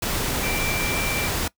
sine tone in noise, 2349 Hz, D7, in tune, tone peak -28 dBFS, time 0.43-1.28 s, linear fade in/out 5 ms, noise pink, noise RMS -25 dBFS, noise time 0.02-1.48 s, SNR -6 dB, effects noise-tail reverb RT60 0.1 s tail -21 dB re dry

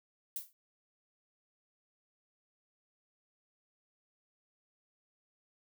violet noise with exponential decay, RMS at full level -35 dBFS, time 0.36-0.53 s, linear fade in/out 1 ms, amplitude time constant 36 ms, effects none

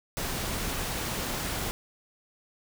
pink noise, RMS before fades -32 dBFS, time 0.17-1.71 s, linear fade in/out 0 ms, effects none

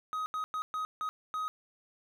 triangle tone bursts at uneven times, 1259 Hz, D#6, 20 cents sharp, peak -30 dBFS, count 6, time 0.13-0.26 / 0.34-0.44 / 0.54-0.62 / 0.74-0.85 / 1.01-1.09 / 1.34-1.48 s, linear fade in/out 0 ms, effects none

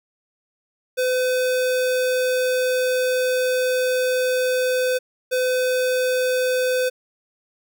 square tone pair in turn, 507 / 507 Hz, B4 / B4, +45 / +45 cents, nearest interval unison, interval 0 cents, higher neither, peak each -19 dBFS, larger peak neither, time 0.97-4.99 / 5.31-6.9 s, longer first, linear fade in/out 20 ms, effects none

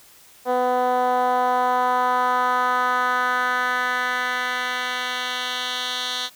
10% pulse tone with band-pass filter sweep, 250 Hz, B3, 21 cents sharp, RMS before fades -22 dBFS, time 0.45-6.3 s, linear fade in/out 50 ms, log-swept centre 590 to 3700 Hz, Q 2, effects white hiss -50 dBFS RMS until 6.35 s

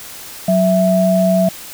sine tone pair together, 185 / 659.3 Hz, F#3 / E5, 0 / 0 cents, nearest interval octave + minor seventh, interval 2200 cents, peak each -13 dBFS, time 0.48-1.49 s, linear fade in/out 5 ms, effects white hiss -33 dBFS RMS until 1.73 s

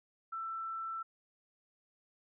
sine tone, 1333 Hz, E6, 19 cents sharp, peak -37 dBFS, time 0.32-1.03 s, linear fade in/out 10 ms, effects none

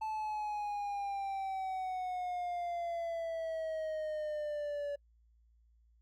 triangle exponential sweep, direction down, 876 to 572 Hz, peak -33 dBFS, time 0.01-4.96 s, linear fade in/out 10 ms, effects noise-tail reverb RT60 0.1 s tail -26 dB re dry + added 57 Hz sine -64 dBFS peak until 6.01 s

